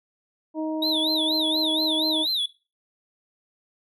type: harmonic tone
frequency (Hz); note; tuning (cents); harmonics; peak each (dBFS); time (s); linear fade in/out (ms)
313.7; D#4; +14; 1 / 2 / 3; -26 / -32 / -36; 0.54-2.26; 50
type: tone with vibrato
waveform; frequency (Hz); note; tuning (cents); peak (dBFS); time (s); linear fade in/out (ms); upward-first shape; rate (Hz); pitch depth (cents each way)
triangle; 3729; A#7; 0; -21; 0.82-2.46; 5; sine; 4.2; 180
effects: noise-tail reverb RT60 0.3 s tail -19 dB re dry